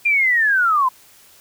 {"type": "linear sweep", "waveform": "sine", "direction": "down", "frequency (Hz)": [2423, 987.8], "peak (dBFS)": -13, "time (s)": [0.05, 0.89], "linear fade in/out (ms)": 10, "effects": ["white hiss -49 dBFS RMS until 1.4 s"]}